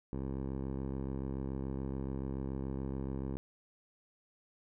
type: tone with low-pass filter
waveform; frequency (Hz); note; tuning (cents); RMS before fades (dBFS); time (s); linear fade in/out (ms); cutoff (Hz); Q
10% pulse; 67; C2; +42; -38; 0.13-3.37; 0; 620; 0.62
effects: none